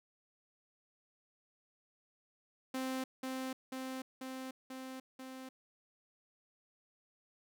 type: tone with echo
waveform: sawtooth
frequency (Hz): 261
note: C4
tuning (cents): -4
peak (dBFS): -32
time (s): 2.74-3.04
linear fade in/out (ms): 5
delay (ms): 490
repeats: 5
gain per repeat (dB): -2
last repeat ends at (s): 5.49
effects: none